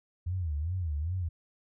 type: tone with vibrato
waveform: sine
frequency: 82.41 Hz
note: E2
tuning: in tune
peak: -29 dBFS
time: 0.26-1.29 s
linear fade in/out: 10 ms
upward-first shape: sine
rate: 2.5 Hz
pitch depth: 220 cents each way
effects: none